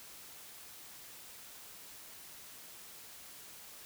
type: silence
effects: white hiss -52 dBFS RMS until 3.85 s